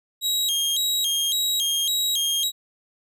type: tone with vibrato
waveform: sawtooth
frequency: 3520 Hz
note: A7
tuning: in tune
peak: -18 dBFS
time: 0.21-2.52 s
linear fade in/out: 50 ms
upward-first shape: square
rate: 1.8 Hz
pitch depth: 150 cents each way
effects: none